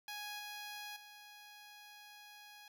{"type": "tone with level steps", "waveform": "10% pulse", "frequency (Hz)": 830.6, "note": "G#5", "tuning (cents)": 0, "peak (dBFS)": [-35, -37, -46], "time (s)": [0.08, 2.68], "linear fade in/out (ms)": 2, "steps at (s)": [0.39, 0.96], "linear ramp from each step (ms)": 5, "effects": []}